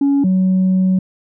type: tone pair in turn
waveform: sine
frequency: 280 / 186.88 Hz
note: C#4 / F#3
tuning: +18 / +18 cents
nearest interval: perfect fifth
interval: 700 cents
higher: first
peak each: -9 dBFS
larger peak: neither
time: 0.01-0.24 / 0.24-0.99 s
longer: second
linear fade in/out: 5 ms
effects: tanh soft clip ceiling -9 dBFS